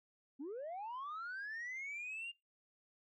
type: linear sweep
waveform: sine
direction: up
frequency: 253.1 to 2828 Hz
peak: -40 dBFS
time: 0.39-2.32 s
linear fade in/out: 20 ms
effects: noise-tail reverb RT60 0.2 s tail -24 dB re dry + tanh soft clip ceiling -40 dBFS